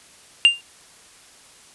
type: tone with exponential decay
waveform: triangle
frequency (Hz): 2794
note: F7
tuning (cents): 0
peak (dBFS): -4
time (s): 0.45-0.61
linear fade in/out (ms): 0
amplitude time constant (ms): 34
effects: white hiss -49 dBFS RMS until 1.74 s + resampled to 24000 Hz